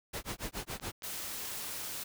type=noise with tremolo; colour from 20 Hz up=pink; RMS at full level=-37 dBFS; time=0.13-0.92 s; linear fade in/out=10 ms; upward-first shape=sine; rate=7.1 Hz; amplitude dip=100%
type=clicks; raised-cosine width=0.2 ms; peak=-29 dBFS; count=3; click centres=0.798 / 1.022 / 1.143 s
type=noise; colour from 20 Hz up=white; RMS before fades=-40 dBFS; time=1.03-2.04 s; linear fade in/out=10 ms
effects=none